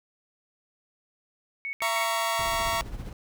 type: tone bursts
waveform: sine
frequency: 2217 Hz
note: C#7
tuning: in tune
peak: -30 dBFS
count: 3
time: 1.65-2.04 s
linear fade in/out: 0 ms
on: 80 ms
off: 75 ms
type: chord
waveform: sawtooth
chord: A# diminished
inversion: second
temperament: just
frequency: 671.3 / 932.3 / 1118.8 Hz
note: E5 / A#5 / C#6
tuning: +31 / 0 / +16 cents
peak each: -26 dBFS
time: 1.82-2.81 s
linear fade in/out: 0 ms
type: noise with tremolo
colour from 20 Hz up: brown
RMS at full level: -35 dBFS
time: 2.39-3.13 s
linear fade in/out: 2 ms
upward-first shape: sine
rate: 15 Hz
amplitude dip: 50%
effects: none